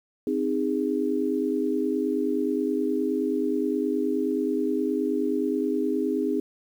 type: chord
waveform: sine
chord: Ab major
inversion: first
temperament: equal with one note detuned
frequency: 261.6 / 311.1 / 409.4 Hz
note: C4 / Eb4 / Ab4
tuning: 0 / 0 / -25 cents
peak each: -27 dBFS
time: 0.27-6.4 s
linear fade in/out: 2 ms
effects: 9-bit